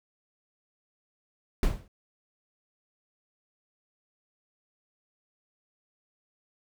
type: noise with exponential decay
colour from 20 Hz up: brown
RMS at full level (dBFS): -19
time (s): 1.63-1.88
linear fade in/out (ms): 2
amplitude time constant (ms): 54
effects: none